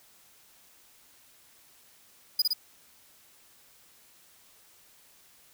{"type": "tone with echo", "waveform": "45% pulse", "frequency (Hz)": 4935, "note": "D#8", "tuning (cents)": -15, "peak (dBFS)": -20, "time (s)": [2.39, 2.42], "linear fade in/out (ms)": 5, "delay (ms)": 57, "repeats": 2, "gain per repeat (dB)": -2, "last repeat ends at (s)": 2.534, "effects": ["white hiss -59 dBFS RMS until 5.53 s"]}